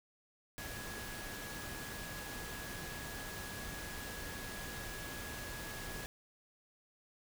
sine tone in noise, 1673 Hz, G#6, 12 cents sharp, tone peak -49 dBFS, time 0.58-6.06 s, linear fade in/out 0 ms, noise pink, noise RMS -45 dBFS, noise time 0.58-6.06 s, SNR -7 dB, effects none

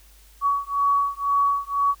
sine beating tone pair, 1127 / 1129 Hz, C#6 / C#6, +28 / +31 cents, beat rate 2 Hz, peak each -22 dBFS, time 0.41-1.95 s, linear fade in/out 50 ms, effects added 50 Hz sine -50 dBFS peak until 2 s + white hiss -55 dBFS RMS until 2 s

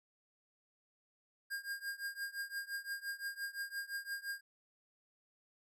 square tone with tremolo, 1613 Hz, G6, 49 cents sharp, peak -37 dBFS, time 1.5-4.41 s, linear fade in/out 20 ms, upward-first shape triangle, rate 5.8 Hz, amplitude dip 95%, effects none

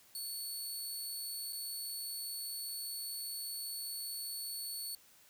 15% pulse tone with dropouts, 4435 Hz, C#8, in tune, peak -33 dBFS, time 0.15-4.95 s, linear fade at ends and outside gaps 1 ms, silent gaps 1.525-1.53 s, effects white hiss -63 dBFS RMS until 5.29 s

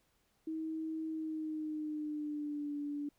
sine tone with pitch glide, 318.4 to 290.3 Hz, D#4 to D4, +40 to -20 cents, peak -36 dBFS, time 0.47-3.09 s, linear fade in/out 5 ms, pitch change -160 cents, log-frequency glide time 1.08-2.76 s, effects pink hiss -75 dBFS RMS until 3.18 s

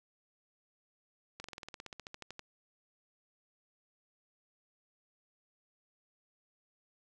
slowing click train, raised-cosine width 0.2 ms, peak -27 dBFS, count 17, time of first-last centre 1.4-2.394 s, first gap 42 ms, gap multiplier 1.05, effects none

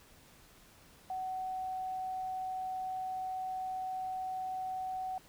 sine tone, 750 Hz, F#5, 23 cents sharp, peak -35 dBFS, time 1.1-5.18 s, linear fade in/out 2 ms, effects pink hiss -60 dBFS RMS until 5.28 s

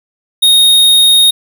square tone, 3722 Hz, A#7, 3 cents flat, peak -5 dBFS, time 0.42-1.31 s, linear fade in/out 10 ms, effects none

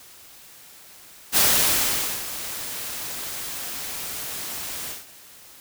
white noise with ADSR envelope, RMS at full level -17 dBFS, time 1.32-5.06 s, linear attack 47 ms, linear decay 860 ms, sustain -15 dB, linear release 180 ms, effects white hiss -47 dBFS RMS until 5.6 s

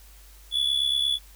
triangle tone with amplitude modulation, 3422 Hz, A7, 49 cents flat, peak -17 dBFS, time 0.51-1.19 s, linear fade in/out 50 ms, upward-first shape sine, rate 68.6 Hz, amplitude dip 70%, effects added 50 Hz sine -48 dBFS peak until 1.35 s + white hiss -54 dBFS RMS until 1.35 s

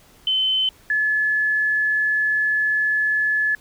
sine tone pair in turn, 3060 / 1717.4 Hz, G7 / A6, -42 / -42 cents, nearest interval minor seventh, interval 1000 cents, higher first, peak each -17 dBFS, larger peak neither, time 0.27-0.69 / 0.9-3.55 s, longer second, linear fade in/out 2 ms, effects pink hiss -52 dBFS RMS until 3.6 s

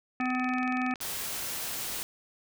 harmonic tone, 253.3 Hz, B3, 44 cents sharp, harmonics 1 / 3 / 5 / 7 / 9 / 10, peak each -29 / -34 / -36 / -37 / -39 / -39 dBFS, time 0.2-0.94 s, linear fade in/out 2 ms
click train, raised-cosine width 0.2 ms, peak -26 dBFS, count 27, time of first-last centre 0.21-1.425 s, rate 21.4 Hz
white noise, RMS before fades -35 dBFS, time 1.01-2.03 s, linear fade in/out 0 ms
effects none

